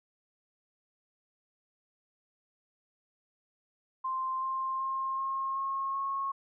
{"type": "tone with pitch steps", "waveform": "sine", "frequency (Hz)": [1046.5, 1055.6, 1064.8, 1074.1, 1083.4, 1092.8], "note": ["C6", "C6", "C6", "C6", "C#6", "C#6"], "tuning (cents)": [0, 15, 30, 45, -40, -25], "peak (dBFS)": -30, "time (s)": [4.04, 6.32], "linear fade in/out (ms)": 10, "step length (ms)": 380, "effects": []}